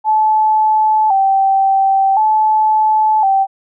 sine tone with vibrato, 820 Hz, G#5, 22 cents flat, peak -9 dBFS, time 0.04-3.47 s, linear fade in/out 50 ms, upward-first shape square, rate 0.47 Hz, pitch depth 93 cents each way, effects none

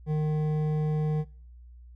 triangle tone with hard clipping, 153.1 Hz, D#3, 28 cents flat, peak -26 dBFS, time 0.06-1.25 s, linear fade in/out 50 ms, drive 13 dB, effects noise-tail reverb RT60 0.6 s tail -26 dB re dry + added 60 Hz sine -46 dBFS peak until 1.95 s

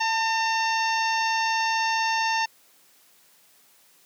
harmonic tone with a mistuned harmonic, 905 Hz, A5, 48 cents sharp, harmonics 1 / 2 / 3 / 4 / 5 / 6 / 7, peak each -24 / -28 / -30 / -38 / -37 / -33 / -39 dBFS, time 0-2.46 s, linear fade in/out 10 ms, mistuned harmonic 1, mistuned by -21 cents, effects white hiss -58 dBFS RMS until 4.05 s + high-pass 150 Hz 12 dB/octave

